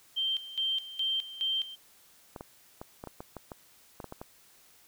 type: tone with tremolo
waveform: sine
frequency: 3142 Hz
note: G7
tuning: 3 cents sharp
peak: -27 dBFS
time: 0.16-1.76 s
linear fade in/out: 20 ms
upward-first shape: square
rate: 2.4 Hz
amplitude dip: 80%
type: clicks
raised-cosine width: 1 ms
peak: -26 dBFS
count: 12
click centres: 2.362 / 2.409 / 2.815 / 3.039 / 3.073 / 3.205 / 3.367 / 3.518 / 4.002 / 4.043 / 4.124 / 4.215 s
effects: white hiss -60 dBFS RMS until 4.87 s